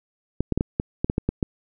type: clicks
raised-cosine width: 3 ms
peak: -8 dBFS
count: 10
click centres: 0.406 / 0.523 / 0.576 / 0.609 / 0.799 / 1.045 / 1.099 / 1.181 / 1.29 / 1.428 s
effects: none